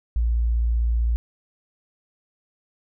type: tone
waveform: sine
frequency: 57.8 Hz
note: A#1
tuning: 14 cents flat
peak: -18 dBFS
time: 0.16-1.16 s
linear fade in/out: 0 ms
effects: none